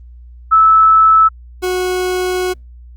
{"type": "tone pair in turn", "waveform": ["sine", "40% pulse"], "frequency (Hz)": [1308, 366.2], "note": ["E6", "F#4"], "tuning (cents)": [-14, -18], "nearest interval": "octave + minor seventh", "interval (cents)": 2204, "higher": "first", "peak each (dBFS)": [-5, -14], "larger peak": "first", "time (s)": [[0.51, 1.29], [1.62, 2.54]], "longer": "second", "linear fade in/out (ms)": 20, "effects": ["added 60 Hz sine -34 dBFS peak until 2.96 s", "Opus 24 kbps"]}